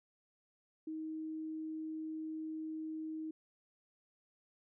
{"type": "tone", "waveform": "sine", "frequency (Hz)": 315.2, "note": "D#4", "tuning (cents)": 23, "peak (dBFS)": -39, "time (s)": [0.87, 3.31], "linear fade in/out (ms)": 5, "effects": []}